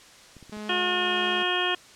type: clicks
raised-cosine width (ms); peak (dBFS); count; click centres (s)
3; -34; 4; 0.367 / 0.427 / 0.496 / 0.57
type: tone with tremolo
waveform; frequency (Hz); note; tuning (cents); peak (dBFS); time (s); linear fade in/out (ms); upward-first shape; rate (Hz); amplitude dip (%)
sawtooth; 211.4; G#3; +31; -30; 0.52-1.43; 5; triangle; 1.7; 30
type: harmonic tone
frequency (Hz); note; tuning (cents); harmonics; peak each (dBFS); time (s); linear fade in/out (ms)
360; F#4; -47; 1 / 2 / 3 / 4 / 5 / 7 / 8 / 9; -30 / -32 / -32 / -33 / -31 / -32 / -32 / -29; 0.69-1.75; 5
effects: white hiss -50 dBFS RMS until 1.95 s + low-pass 7000 Hz 12 dB/octave